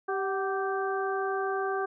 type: harmonic tone with a mistuned harmonic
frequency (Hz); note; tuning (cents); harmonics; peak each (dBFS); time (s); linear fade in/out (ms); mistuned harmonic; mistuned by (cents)
390.3; G4; -8; 1 / 2 / 3 / 4; -30 / -33 / -35 / -36; 0.08-1.86; 10; 2; -52
effects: none